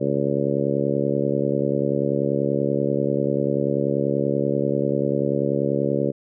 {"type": "harmonic tone", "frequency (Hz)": 70.3, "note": "C#2", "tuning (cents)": 25, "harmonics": [2, 3, 4, 5, 6, 7, 8], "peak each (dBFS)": [-27, -27, -27, -27, -27, -27, -27], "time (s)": [0, 6.12], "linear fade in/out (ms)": 20, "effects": []}